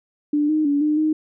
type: tone with pitch steps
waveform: sine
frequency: 295.2 / 308.8 / 286.4 / 302.1 / 310.1 Hz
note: D4 / D#4 / D4 / D4 / D#4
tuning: +9 / -13 / -43 / +49 / -6 cents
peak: -16 dBFS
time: 0.33-1.13 s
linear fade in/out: 5 ms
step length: 160 ms
effects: none